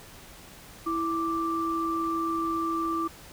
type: tone pair together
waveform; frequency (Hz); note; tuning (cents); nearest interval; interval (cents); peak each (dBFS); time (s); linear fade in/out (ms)
sine; 329.3 / 1174.7; E4 / D6; -2 / 0; octave + minor seventh; 2202; -29 / -28; 0.86-3.08; 10
effects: pink hiss -48 dBFS RMS until 3.32 s